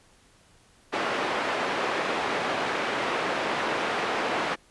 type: band-pass noise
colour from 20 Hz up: pink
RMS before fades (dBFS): -28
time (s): 0.92-4.56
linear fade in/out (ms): 20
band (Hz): 390 to 2400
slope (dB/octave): 12
effects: pink hiss -59 dBFS RMS until 4.7 s + resampled to 24000 Hz